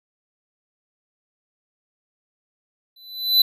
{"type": "tone with exponential growth", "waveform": "square", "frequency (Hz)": 4002, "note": "B7", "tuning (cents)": 22, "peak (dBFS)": -10, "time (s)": [2.96, 3.42], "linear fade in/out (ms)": 5, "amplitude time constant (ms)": 100, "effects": []}